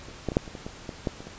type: clicks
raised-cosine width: 2 ms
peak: -30 / -13 / -19 / -6 / -26 / -23 / -21 / -20 / -12 / -26 / -28 dBFS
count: 11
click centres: 0.086 / 0.287 / 0.319 / 0.369 / 0.478 / 0.552 / 0.665 / 0.892 / 1.072 / 1.205 / 1.27 s
effects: pink hiss -45 dBFS RMS until 1.38 s + resampled to 16000 Hz